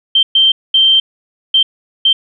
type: tone bursts at uneven times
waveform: sine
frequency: 3136 Hz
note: G7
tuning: in tune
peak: -6 dBFS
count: 5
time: 0.15-0.23 / 0.35-0.52 / 0.74-1 / 1.54-1.63 / 2.05-2.13 s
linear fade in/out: 5 ms
effects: none

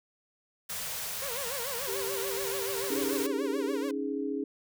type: band-stop noise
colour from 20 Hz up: white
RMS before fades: -36 dBFS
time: 0.69-3.27 s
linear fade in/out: 10 ms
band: 220 to 430 Hz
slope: 96 dB/octave
type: tone with vibrato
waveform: sawtooth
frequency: 512 Hz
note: C5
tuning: 38 cents flat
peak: -33 dBFS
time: 1.22-3.91 s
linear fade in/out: 2 ms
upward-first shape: sine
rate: 6.9 Hz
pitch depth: 190 cents each way
type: tone with pitch glide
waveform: sine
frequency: 392 to 395.6 Hz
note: G4 to G4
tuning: 0 to +16 cents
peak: -34 dBFS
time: 1.87-3.77 s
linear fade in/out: 20 ms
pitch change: +16 cents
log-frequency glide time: 1.98-3.61 s
type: chord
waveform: sine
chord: C# suspended second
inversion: none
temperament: just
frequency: 277.2 / 311.8 / 415.8 Hz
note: C#4 / D#4 / G#4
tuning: 0 / +4 / +2 cents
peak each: -33 / -36 / -34 dBFS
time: 2.9-4.44 s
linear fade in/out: 5 ms
effects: none

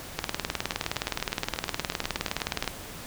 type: two click trains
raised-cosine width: 0.2 ms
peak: -9 / -16 dBFS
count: 49 / 17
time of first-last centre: 0.19-2.677 / 0.72-2.643 s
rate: 19.3 / 8.32 Hz
effects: pink hiss -41 dBFS RMS until 3.06 s

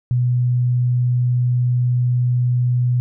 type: tone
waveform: sine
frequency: 123.47 Hz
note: B2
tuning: in tune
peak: -14 dBFS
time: 0.11-3 s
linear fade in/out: 0 ms
effects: none

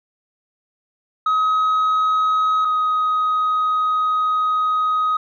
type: tone pair in turn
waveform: sine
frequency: 1269 / 1256.6 Hz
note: D#6 / D#6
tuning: +34 / +17 cents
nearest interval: unison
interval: 17 cents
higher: first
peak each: -12 / -14 dBFS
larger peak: first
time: 1.26-2.65 / 2.65-5.17 s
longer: second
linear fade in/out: 5 ms
effects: tanh soft clip ceiling -14 dBFS

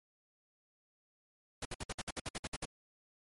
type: noise bursts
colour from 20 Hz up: pink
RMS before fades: -39 dBFS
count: 12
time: 1.62-2.654 s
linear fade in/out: 5 ms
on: 33 ms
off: 58 ms
effects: MP3 48 kbps

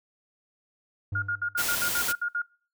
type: tone with exponential decay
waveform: triangle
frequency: 99.5 Hz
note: G2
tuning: 26 cents sharp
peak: -26 dBFS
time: 1.12-1.72 s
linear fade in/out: 5 ms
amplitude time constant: 130 ms
type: tone bursts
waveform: sine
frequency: 1423 Hz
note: F6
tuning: 32 cents sharp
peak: -25 dBFS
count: 10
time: 1.15-2.419 s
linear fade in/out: 5 ms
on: 72 ms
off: 61 ms
type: noise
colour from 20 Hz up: white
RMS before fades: -29 dBFS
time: 1.57-2.13 s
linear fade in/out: 20 ms
effects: noise-tail reverb RT60 0.5 s tail -26 dB re dry

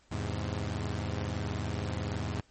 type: chord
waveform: sawtooth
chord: E augmented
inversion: none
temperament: equal with one note detuned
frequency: 82.41 / 103.83 / 130.13 Hz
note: E2 / G#2 / B#2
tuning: 0 / 0 / -9 cents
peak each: -32 / -31 / -35 dBFS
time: 0.11-2.41 s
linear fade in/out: 10 ms
effects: pink hiss -65 dBFS RMS until 2.5 s + MP3 32 kbps

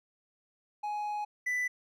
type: tone pair in turn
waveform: triangle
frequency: 836 / 1988.4 Hz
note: G#5 / B6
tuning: +11 / +11 cents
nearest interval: octave + minor third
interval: 1500 cents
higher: second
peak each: -30 / -27 dBFS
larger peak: second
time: 0.83-1.25 / 1.46-1.68 s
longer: first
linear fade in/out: 10 ms
effects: none

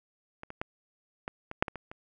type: clicks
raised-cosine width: 0.5 ms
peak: -26 / -26 / -17 / -20 / -23 / -7 / -20 / -24 / -27 dBFS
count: 9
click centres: 0.434 / 0.504 / 0.615 / 1.279 / 1.514 / 1.625 / 1.682 / 1.757 / 1.915 s
effects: none

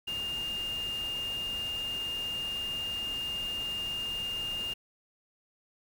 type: tone in noise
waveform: sine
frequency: 2816 Hz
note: F7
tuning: 14 cents sharp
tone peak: -32 dBFS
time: 0.07-4.74 s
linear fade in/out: 10 ms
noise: pink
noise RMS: -45 dBFS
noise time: 0.07-4.74 s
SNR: +10 dB
effects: none

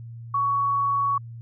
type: tone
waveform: sine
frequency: 1120 Hz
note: C#6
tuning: 18 cents sharp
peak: -20 dBFS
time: 0.34-1.18 s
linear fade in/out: 5 ms
effects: added 116 Hz sine -36 dBFS peak until 1.41 s

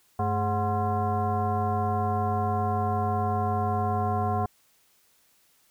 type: tone with frequency modulation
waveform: sine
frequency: 415.3 Hz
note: G#4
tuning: in tune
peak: -23 dBFS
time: 0.19-4.46 s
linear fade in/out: 5 ms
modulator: 317 Hz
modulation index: 1.9
effects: white hiss -64 dBFS RMS until 5.7 s

